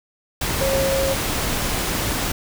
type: tone in noise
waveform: sine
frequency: 541 Hz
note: C#5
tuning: 42 cents flat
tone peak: -19 dBFS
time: 0.61-1.14 s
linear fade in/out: 5 ms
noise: pink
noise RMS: -23 dBFS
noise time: 0.41-2.32 s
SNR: +1 dB
effects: none